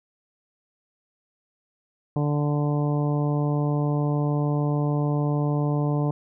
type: harmonic tone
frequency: 146.83 Hz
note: D3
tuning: in tune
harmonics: 1 / 2 / 3 / 4 / 5 / 6 / 7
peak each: -22 / -28 / -32 / -34 / -36 / -38 / -39 dBFS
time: 2.16-6.11 s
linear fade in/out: 2 ms
effects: none